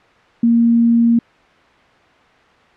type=tone; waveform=sine; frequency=233.1 Hz; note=A#3; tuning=in tune; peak=-9 dBFS; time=0.43-1.19 s; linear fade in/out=5 ms; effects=white hiss -49 dBFS RMS until 2.76 s + low-pass 2000 Hz 12 dB/octave